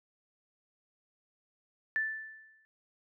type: tone with exponential decay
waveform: sine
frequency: 1760 Hz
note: A6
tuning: in tune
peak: -26 dBFS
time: 1.96-2.65 s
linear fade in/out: 0 ms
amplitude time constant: 150 ms
effects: none